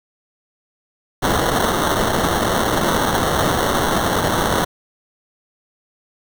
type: noise with sample-and-hold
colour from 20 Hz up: blue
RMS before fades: -18 dBFS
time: 1.22-4.65 s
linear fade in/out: 10 ms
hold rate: 2450 Hz
effects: none